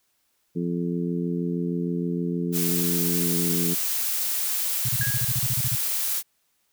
harmonic tone, 86.4 Hz, F2, 18 cents flat, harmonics 2 / 3 / 4 / 5, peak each -26 / -30 / -32 / -34 dBFS, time 0.55-3.75 s, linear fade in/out 20 ms
blue noise, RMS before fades -26 dBFS, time 2.52-6.23 s, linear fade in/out 50 ms
sine tone bursts, 123.3 Hz, B2, 2 cents flat, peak -24 dBFS, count 13, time 4.85-5.754 s, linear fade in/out 5 ms, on 40 ms, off 32 ms
sine tone with exponential decay, 1650 Hz, G#6, 12 cents flat, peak -25 dBFS, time 5.01-5.52 s, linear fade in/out 1 ms, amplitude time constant 110 ms
effects white hiss -70 dBFS RMS until 6.72 s

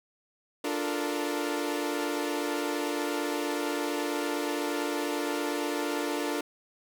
sawtooth chord, Bb major seventh, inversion first, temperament equal with one note detuned, 293.7 / 349.2 / 437.5 / 466.2 Hz, D4 / F4 / A4 / Bb4, 0 / 0 / -10 / 0 cents, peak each -28 / -31 / -33 / -32 dBFS, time 0.64-6.41 s, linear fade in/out 5 ms, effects none

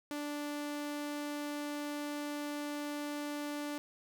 sawtooth tone, 293 Hz, D4, 4 cents flat, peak -33 dBFS, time 0.11-3.78 s, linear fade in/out 0 ms, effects none

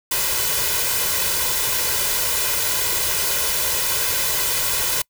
white noise with comb filter, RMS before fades -21 dBFS, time 0.11-5.02 s, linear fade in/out 5 ms, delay 2 ms, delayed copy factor +0.7, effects noise-tail reverb RT60 0.1 s tail -26 dB re dry

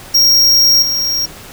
square tone with level steps, 5590 Hz, F8, 1 cent sharp, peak -7 / -14 dBFS, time 0.14-1.26 s, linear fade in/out 10 ms, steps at 0.82 s, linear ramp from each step 5 ms, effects pink hiss -34 dBFS RMS until 1.52 s

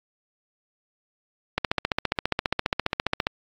click train, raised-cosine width 0.3 ms, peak -6 dBFS, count 26, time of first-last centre 1.58-3.269 s, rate 14.8 Hz, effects AAC 64 kbps

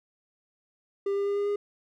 triangle tone with pitch steps, 397.9 / 400.7 / 403.5 / 406.3 / 409.1 Hz, G4 / G4 / G#4 / G#4 / G#4, +26 / +38 / -50 / -38 / -26 cents, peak -23 dBFS, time 1.06-1.56 s, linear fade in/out 5 ms, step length 100 ms, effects none

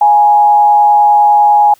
sine tone with frequency modulation, 830.6 Hz, G#5, in tune, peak -4 dBFS, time 0.01-1.74 s, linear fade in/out 5 ms, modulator 129 Hz, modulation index 0.32, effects white hiss -48 dBFS RMS until 1.79 s + high-pass 60 Hz 12 dB/octave

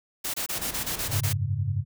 white noise bursts, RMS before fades -30 dBFS, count 9, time 0.24-1.332 s, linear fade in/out 10 ms, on 100 ms, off 24 ms
pink noise, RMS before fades -38 dBFS, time 0.54-1.21 s, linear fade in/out 20 ms
sine chord, F# suspended second, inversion none, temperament equal, 92.5 / 103.83 / 138.59 Hz, F#2 / G#2 / C#3, 0 / 0 / 0 cents, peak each -30 / -27 / -30 dBFS, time 1.08-1.85 s, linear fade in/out 50 ms
effects none

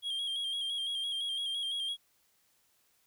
triangle tone with vibrato, 3248 Hz, G#7, 39 cents flat, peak -31 dBFS, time 0.02-1.97 s, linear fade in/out 50 ms, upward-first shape square, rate 5.9 Hz, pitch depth 35 cents each way, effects white hiss -71 dBFS RMS until 3.06 s

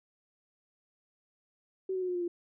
sine tone with pitch steps, 378.8 / 372.1 / 365.5 / 359 / 352.6 / 346.4 Hz, F#4 / F#4 / F#4 / F4 / F4 / F4, +41 / +10 / -21 / +48 / +17 / -14 cents, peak -30 dBFS, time 1.89-2.28 s, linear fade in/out 5 ms, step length 65 ms, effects none

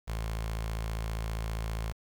sawtooth tone with notch filter, 55 Hz, A1, in tune, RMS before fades -34 dBFS, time 0.07-1.93 s, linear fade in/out 20 ms, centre 280 Hz, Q 1, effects 9-bit

